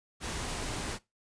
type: noise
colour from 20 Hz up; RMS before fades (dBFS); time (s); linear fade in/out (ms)
pink; -36; 0.2-0.99; 50
effects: noise-tail reverb RT60 0.2 s tail -19 dB re dry + resampled to 22050 Hz